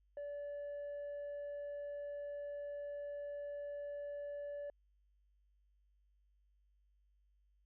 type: tone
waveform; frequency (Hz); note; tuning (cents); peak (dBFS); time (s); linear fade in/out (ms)
sine; 577; D5; -31; -39; 0.17-4.7; 2
effects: tanh soft clip ceiling -41 dBFS + added 50 Hz sine -70 dBFS peak until 7.65 s